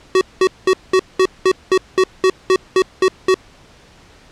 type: tone bursts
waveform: square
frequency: 375.1 Hz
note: F#4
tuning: 24 cents sharp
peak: -10 dBFS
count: 13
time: 0.15-3.343 s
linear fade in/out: 2 ms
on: 61 ms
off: 200 ms
effects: pink hiss -46 dBFS RMS until 4.31 s + low-pass 6000 Hz 12 dB/octave